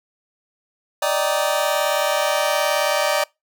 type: chord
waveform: sawtooth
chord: Eb major seventh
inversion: third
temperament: just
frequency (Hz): 583.4 / 622.3 / 777.8 / 933.4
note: D5 / Eb5 / G5 / Bb5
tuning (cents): -12 / 0 / -14 / +2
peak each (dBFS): -17 / -19 / -22 / -23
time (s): 1.02-3.24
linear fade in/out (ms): 5
effects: noise-tail reverb RT60 0.2 s tail -24 dB re dry